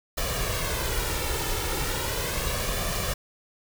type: noise with flanger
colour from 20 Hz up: pink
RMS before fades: -28 dBFS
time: 0.17-3.14 s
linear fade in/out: 10 ms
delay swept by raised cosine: 1.7 to 2.27 ms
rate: 0.37 Hz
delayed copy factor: +0.6
effects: none